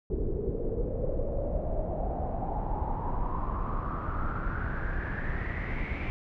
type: noise with low-pass filter sweep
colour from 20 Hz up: brown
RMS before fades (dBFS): -31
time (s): 0.1-6.1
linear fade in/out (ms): 0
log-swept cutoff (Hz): 390 to 2300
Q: 7.5
effects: none